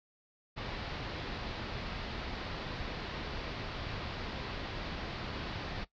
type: low-pass noise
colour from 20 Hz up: pink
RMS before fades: -40 dBFS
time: 0.56-5.85 s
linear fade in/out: 20 ms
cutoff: 4800 Hz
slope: 48 dB/octave
effects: noise-tail reverb RT60 0.1 s tail -17 dB re dry